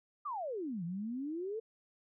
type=exponential two-way sweep; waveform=sine; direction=down then up; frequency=1244.5 to 163.8 to 460 Hz; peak=-36 dBFS; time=0.25-1.6 s; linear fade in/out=10 ms; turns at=0.84 s; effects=none